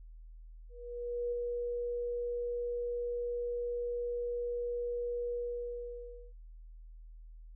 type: tone with ADSR envelope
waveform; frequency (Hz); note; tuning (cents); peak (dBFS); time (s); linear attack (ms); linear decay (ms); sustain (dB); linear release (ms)
sine; 481.4; B4; -44; -31; 0.69-6.33; 630; 11; -2; 1000
effects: added 40 Hz sine -48 dBFS peak until 7.55 s